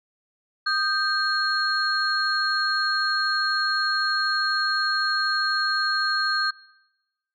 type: tone cluster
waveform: sine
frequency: 1237 / 1570 / 4278 Hz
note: D#6 / G6 / C8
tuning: -10 / +2 / +38 cents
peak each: -26 / -23 / -25 dBFS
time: 0.66-6.51 s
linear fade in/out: 10 ms
effects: noise-tail reverb RT60 1.0 s tail -23 dB re dry + tanh soft clip ceiling -12 dBFS